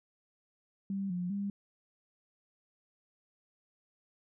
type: tone with pitch steps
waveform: sine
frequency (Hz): 196 / 178.1 / 200.3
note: G3 / F3 / G3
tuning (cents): 0 / +34 / +38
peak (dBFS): -32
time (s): 0.9-1.5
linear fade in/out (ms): 2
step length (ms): 200
effects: none